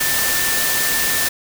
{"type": "tone in noise", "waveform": "sine", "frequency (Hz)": 1779, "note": "A6", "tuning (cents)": 19, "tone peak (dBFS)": -23, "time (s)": [0, 1.29], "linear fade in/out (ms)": 10, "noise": "white", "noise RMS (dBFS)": -19, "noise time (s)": [0, 1.29], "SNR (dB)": -7, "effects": []}